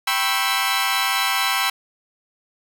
15% pulse chord, C# half-diminished seventh, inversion second, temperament equal with one note detuned, 784 / 987.8 / 1085.9 / 1318.5 Hz, G5 / B5 / C#6 / E6, 0 / 0 / -36 / 0 cents, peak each -18 dBFS, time 0.07-1.7 s, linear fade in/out 5 ms, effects none

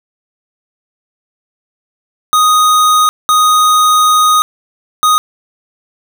square tone bursts at uneven times, 1244.5 Hz, D#6, in tune, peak -7 dBFS, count 3, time 2.33-3.09 / 3.29-4.42 / 5.03-5.18 s, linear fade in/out 0 ms, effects 7-bit

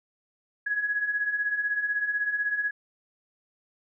sine beating tone pair, 1661.2 / 1677.2 Hz, G#6 / G#6, 0 / +17 cents, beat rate 16 Hz, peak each -32 / -26 dBFS, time 0.66-2.71 s, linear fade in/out 10 ms, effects none

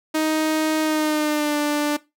sawtooth tone with pitch glide, 312.6 to 295.1 Hz, D#4 to D4, +8 to +8 cents, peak -15 dBFS, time 0.14-1.97 s, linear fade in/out 10 ms, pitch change -100 cents, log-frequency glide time 0.81-1.57 s, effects noise-tail reverb RT60 0.2 s tail -17 dB re dry

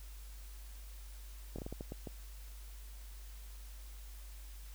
slowing click train, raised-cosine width 2 ms, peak -29 dBFS, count 8, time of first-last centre 1.56-2.072 s, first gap 25 ms, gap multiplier 1.35, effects added 50 Hz sine -47 dBFS peak until 4.74 s + white hiss -59 dBFS RMS until 4.74 s

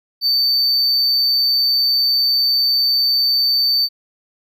triangle tone, 4565 Hz, D8, 50 cents flat, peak -12 dBFS, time 0.21-3.89 s, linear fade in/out 50 ms, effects none

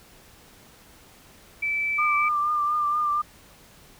sine tone, 2317 Hz, D7, 24 cents flat, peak -23 dBFS, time 1.62-2.29 s, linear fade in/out 10 ms
sine tone with vibrato, 1195 Hz, D6, 30 cents sharp, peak -21 dBFS, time 1.98-3.22 s, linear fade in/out 10 ms, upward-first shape triangle, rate 4.2 Hz, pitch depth 38 cents each way
effects pink hiss -52 dBFS RMS until 3.99 s

